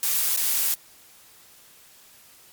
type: noise with dropouts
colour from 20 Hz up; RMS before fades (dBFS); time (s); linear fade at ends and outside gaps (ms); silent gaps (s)
blue; -23; 0.03-0.74; 0; 0.363-0.374
effects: white hiss -52 dBFS RMS until 2.52 s + MP3 96 kbps